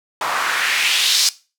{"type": "noise with band-pass filter sweep", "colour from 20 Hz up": "white", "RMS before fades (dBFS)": -18, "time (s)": [0.21, 1.29], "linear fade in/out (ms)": 2, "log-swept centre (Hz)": [910, 5100], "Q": 2.1, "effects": ["noise-tail reverb RT60 0.3 s tail -18 dB re dry"]}